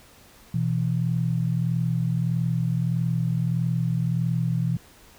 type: tone pair together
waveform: sine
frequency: 124.21 / 165.8 Hz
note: B2 / E3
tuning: +10 / +10 cents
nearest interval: perfect fourth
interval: 500 cents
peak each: -24 dBFS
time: 0.54-4.77 s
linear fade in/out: 5 ms
effects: pink hiss -52 dBFS RMS until 5.18 s